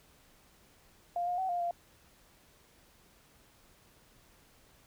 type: tone with pitch steps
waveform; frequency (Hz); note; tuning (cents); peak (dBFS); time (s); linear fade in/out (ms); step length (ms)
sine; 699 / 712 / 756 / 703 / 692; F5 / F5 / F#5 / F5 / F5; +1 / +33 / +37 / +11 / -16; -30; 1.16-1.71; 2; 110
effects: pink hiss -63 dBFS RMS until 4.86 s